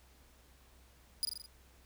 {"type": "tone with echo", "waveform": "sawtooth", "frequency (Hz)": 4911, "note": "D#8", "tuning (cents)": -23, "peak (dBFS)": -27, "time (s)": [1.23, 1.25], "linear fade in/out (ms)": 0, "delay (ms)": 42, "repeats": 5, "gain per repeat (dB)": -4, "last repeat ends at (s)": 1.46, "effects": ["added 63 Hz sine -62 dBFS peak until 1.85 s", "pink hiss -65 dBFS RMS until 1.85 s"]}